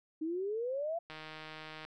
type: exponential sweep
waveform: sine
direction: up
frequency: 306.9 to 693 Hz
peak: -33 dBFS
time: 0.21-0.99 s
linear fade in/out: 10 ms
type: click train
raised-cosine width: 0.3 ms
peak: -30 dBFS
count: 118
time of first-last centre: 1.1-1.85 s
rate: 156 Hz
effects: none